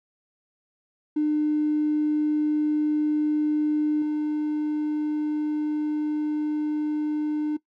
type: tone with level steps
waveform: triangle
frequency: 301.9 Hz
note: D4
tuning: 48 cents sharp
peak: -16 / -20 dBFS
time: 1.16-7.57 s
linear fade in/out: 10 ms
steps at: 4.02 s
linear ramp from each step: 2 ms
effects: noise-tail reverb RT60 0.1 s tail -20 dB re dry + tanh soft clip ceiling -18 dBFS